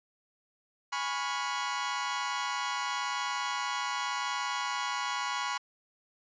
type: chord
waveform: sawtooth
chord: C# dominant seventh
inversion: second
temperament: equal with one note detuned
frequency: 830.6 / 987.8 / 1108.7 / 1421.3 Hz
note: G#5 / B5 / C#6 / E#6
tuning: 0 / 0 / 0 / +30 cents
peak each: -35 / -31 / -32 / -35 dBFS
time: 0.92-5.58 s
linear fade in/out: 10 ms
effects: resampled to 16000 Hz